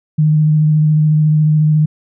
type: tone with vibrato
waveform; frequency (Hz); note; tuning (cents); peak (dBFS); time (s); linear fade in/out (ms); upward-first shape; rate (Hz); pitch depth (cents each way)
sine; 153.4; D#3; -24; -8; 0.18-1.86; 10; sine; 14; 17
effects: none